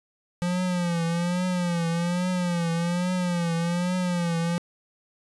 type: tone with vibrato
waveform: square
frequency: 174.61 Hz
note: F3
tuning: in tune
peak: -24 dBFS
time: 0.42-4.58 s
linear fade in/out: 0 ms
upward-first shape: triangle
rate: 1.2 Hz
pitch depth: 91 cents each way
effects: resampled to 24000 Hz + 11-bit